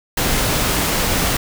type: noise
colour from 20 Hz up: pink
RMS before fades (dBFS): -18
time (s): 0.17-1.37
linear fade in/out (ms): 5
effects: none